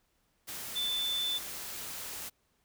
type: tone in noise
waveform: sine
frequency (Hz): 3520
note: A7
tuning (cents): 0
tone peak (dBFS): -30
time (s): 0.75-1.39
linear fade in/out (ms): 20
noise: white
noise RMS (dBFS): -41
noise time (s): 0.47-2.3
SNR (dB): +8
effects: pink hiss -74 dBFS RMS until 2.64 s